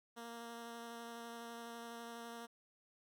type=tone with vibrato; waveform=10% pulse; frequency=233.1 Hz; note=A#3; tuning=in tune; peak=-39 dBFS; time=0.16-2.47 s; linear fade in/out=20 ms; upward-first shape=square; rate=12 Hz; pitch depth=8 cents each way; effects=none